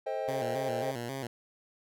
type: chord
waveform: triangle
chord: A half-diminished seventh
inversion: none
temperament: just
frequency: 440 / 528 / 633.6 / 792 Hz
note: A4 / C5 / Eb5 / G5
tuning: 0 / +16 / +31 / +18 cents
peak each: -38 / -33 / -34 / -36 dBFS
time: 0.06-0.92 s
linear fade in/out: 10 ms
type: tone with vibrato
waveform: 10% pulse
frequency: 126.8 Hz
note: B2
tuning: 46 cents sharp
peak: -27 dBFS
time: 0.28-1.27 s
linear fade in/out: 2 ms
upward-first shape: square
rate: 3.7 Hz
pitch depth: 110 cents each way
effects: none